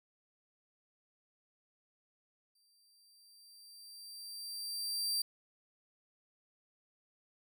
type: tone with exponential growth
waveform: sawtooth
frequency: 4699 Hz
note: D8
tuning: in tune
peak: -28 dBFS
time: 2.55-5.22 s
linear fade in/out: 5 ms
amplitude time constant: 580 ms
effects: none